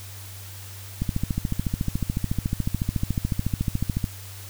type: click train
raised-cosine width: 5 ms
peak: -11 dBFS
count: 43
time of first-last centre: 1.02-4.042 s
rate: 13.9 Hz
effects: added 97 Hz sine -39 dBFS peak until 4.49 s + white hiss -43 dBFS RMS until 4.49 s